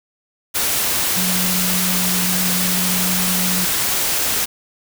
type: tone in noise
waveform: sine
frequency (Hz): 182.3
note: F#3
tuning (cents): -25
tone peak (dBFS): -22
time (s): 1.16-3.66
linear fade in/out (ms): 20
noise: white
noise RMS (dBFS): -19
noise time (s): 0.54-4.46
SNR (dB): -6
effects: none